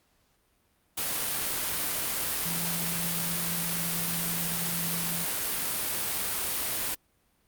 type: tone in noise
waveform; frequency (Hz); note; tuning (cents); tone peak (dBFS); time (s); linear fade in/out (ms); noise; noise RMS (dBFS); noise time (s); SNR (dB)
sine; 169.5; E3; +49; -35; 2.45-5.25; 10; white; -30; 0.97-6.95; -8
effects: pink hiss -69 dBFS RMS until 7.47 s + Opus 48 kbps